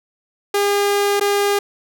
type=tone with dropouts; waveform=sawtooth; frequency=405.1 Hz; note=G#4; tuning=43 cents flat; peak=-11 dBFS; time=0.54-1.59 s; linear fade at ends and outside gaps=5 ms; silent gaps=1.198-1.209 s; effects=none